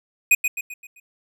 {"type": "tone with echo", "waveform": "square", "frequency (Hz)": 2489, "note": "D#7", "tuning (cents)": 0, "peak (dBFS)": -12, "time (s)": [0.31, 0.35], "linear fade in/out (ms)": 5, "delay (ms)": 130, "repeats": 5, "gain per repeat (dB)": -7, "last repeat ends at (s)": 1, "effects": []}